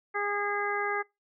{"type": "harmonic tone", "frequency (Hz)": 409, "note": "G#4", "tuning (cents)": -26, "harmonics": [1, 2, 3, 4, 5], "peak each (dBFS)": [-34, -34, -34, -34, -34], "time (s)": [0.14, 1.03], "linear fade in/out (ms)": 20, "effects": ["noise-tail reverb RT60 0.2 s tail -22 dB re dry"]}